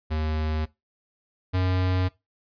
square tone pair in turn, 77.78 / 92.28 Hz, D#2 / F#2, 0 / -4 cents, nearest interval minor third, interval 296 cents, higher second, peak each -25 / -22 dBFS, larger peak second, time 0.1-0.66 / 1.53-2.09 s, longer neither, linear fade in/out 20 ms, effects noise-tail reverb RT60 0.2 s tail -19 dB re dry + resampled to 11025 Hz

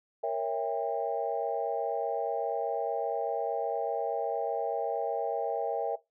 sine chord, A# diminished seventh, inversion none, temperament equal with one note detuned, 466.2 / 554.4 / 659.3 / 799.1 Hz, A#4 / C#5 / E5 / G5, 0 / 0 / 0 / +33 cents, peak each -33 / -35 / -32 / -34 dBFS, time 0.23-5.96 s, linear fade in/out 10 ms, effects noise-tail reverb RT60 0.2 s tail -19 dB re dry + tanh soft clip ceiling -17 dBFS

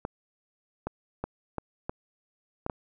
clicks, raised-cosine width 1 ms, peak -17 dBFS, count 7, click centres 0.051 / 0.87 / 1.24 / 1.583 / 1.895 / 2.664 / 2.698 s, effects none

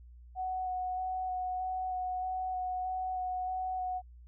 sine tone with vibrato, 740 Hz, F#5, in tune, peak -32 dBFS, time 0.35-4.02 s, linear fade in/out 50 ms, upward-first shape square, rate 1.6 Hz, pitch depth 10 cents each way, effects added 60 Hz sine -50 dBFS peak until 4.27 s

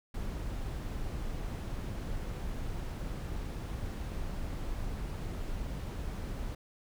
brown noise, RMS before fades -37 dBFS, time 0.14-6.55 s, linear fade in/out 5 ms, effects none

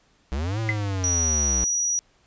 square linear two-way sweep, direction up then down, 61.74 to 113.4 to 61.74 Hz, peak -25 dBFS, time 0.32-1.64 s, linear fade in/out 0 ms, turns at 0.6 s
sine tone with exponential decay, 2038 Hz, C7, 46 cents flat, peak -17 dBFS, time 0.69-0.79 s, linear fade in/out 0 ms, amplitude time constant 20 ms
sine tone, 5810 Hz, F#8, 32 cents flat, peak -21 dBFS, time 1.04-1.99 s, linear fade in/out 0 ms
effects pink hiss -62 dBFS RMS until 2.26 s + resampled to 16000 Hz

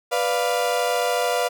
35% pulse chord, B diminished, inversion none, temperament equal, 493.9 / 587.3 / 698.5 Hz, B4 / D5 / F5, 0 / 0 / 0 cents, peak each -22 / -25 / -22 dBFS, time 0.11-1.49 s, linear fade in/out 20 ms, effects none

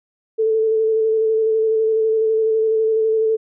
sine tone with vibrato, 441.3 Hz, A4, 5 cents sharp, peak -14 dBFS, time 0.38-3.37 s, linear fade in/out 20 ms, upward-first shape square, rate 12 Hz, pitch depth 15 cents each way, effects none

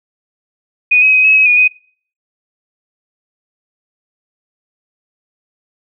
sine tone with pitch steps, 2478 / 2543 / 2519 / 2568 / 2550 / 2451 / 2502 Hz, D#7 / D#7 / D#7 / E7 / D#7 / D#7 / D#7, -8 / +37 / +21 / -46 / +42 / -27 / +9 cents, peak -6 dBFS, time 0.91-1.68 s, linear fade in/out 10 ms, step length 110 ms, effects noise-tail reverb RT60 0.5 s tail -23 dB re dry

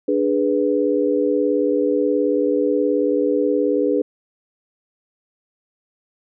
sine chord, G# diminished, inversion second, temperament equal, 293.7 / 415.3 / 493.9 Hz, D4 / G#4 / B4, 0 / 0 / 0 cents, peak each -20 dBFS, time 0.08-4.02 s, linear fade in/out 5 ms, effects none

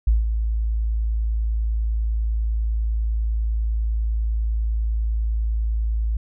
sine tone with ADSR envelope, 55 Hz, A1, in tune, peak -12 dBFS, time 0.07-6.17 s, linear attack 6 ms, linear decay 160 ms, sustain -7 dB, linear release 4 ms, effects none

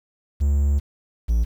triangle tone pair in turn, 71.2 / 56.89 Hz, C#2 / A#1, +47 / -42 cents, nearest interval major third, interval 389 cents, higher first, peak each -14 dBFS, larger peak neither, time 0.4-0.8 / 1.28-1.45 s, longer first, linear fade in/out 20 ms, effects 8-bit

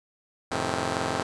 5% pulse chord, F dominant seventh, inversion none, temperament just, 87.31 / 109.13 / 130.96 / 157.15 Hz, F2 / A2 / C3 / Eb3, 0 / -14 / +2 / +18 cents, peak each -22 dBFS, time 0.51-1.23 s, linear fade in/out 5 ms, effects resampled to 22050 Hz

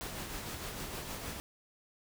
pink noise with tremolo, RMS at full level -40 dBFS, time 0.01-1.4 s, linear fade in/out 0 ms, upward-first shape sine, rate 6.5 Hz, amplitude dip 35%, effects none

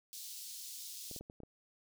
pink high-pass noise, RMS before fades -47 dBFS, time 0.13-1.19 s, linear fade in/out 0 ms, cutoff 4000 Hz, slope 24 dB/octave
clicks, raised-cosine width 2 ms, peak -36 dBFS, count 6, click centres 1.113 / 1.163 / 1.21 / 1.299 / 1.403 / 1.434 s
effects none

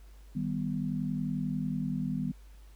sine chord, Eb augmented, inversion none, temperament equal, 155.56 / 196 / 246.9 Hz, Eb3 / G3 / B3, 0 / 0 / 0 cents, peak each -34 dBFS, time 0.35-2.32 s, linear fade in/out 10 ms, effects added 50 Hz sine -49 dBFS peak until 2.75 s + pink hiss -64 dBFS RMS until 2.75 s

